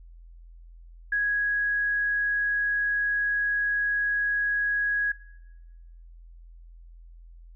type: tone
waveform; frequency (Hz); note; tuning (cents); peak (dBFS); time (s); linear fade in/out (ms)
sine; 1661.2; G#6; 0; -22; 1.12-5.12; 5
effects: noise-tail reverb RT60 1.0 s tail -20 dB re dry + added 42 Hz sine -45 dBFS peak until 7.55 s